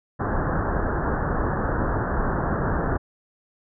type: low-pass noise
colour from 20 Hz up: pink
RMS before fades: -24 dBFS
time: 0.19-2.98 s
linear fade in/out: 20 ms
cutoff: 1700 Hz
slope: 96 dB/octave
effects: none